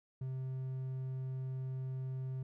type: tone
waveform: triangle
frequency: 130.81 Hz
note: C3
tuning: in tune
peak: -35 dBFS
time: 0.21-2.43 s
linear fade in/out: 5 ms
effects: none